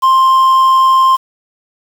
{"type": "tone with quantisation", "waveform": "triangle", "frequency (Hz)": 1052, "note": "C6", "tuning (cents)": 9, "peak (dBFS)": -4, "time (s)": [0.02, 1.17], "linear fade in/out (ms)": 20, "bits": 5, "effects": []}